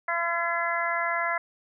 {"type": "harmonic tone", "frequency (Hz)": 339.7, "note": "F4", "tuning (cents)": -48, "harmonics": [2, 3, 4, 5, 6], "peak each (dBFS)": [-31, -31, -31, -31, -31], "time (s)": [0.08, 1.38], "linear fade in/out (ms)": 5, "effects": []}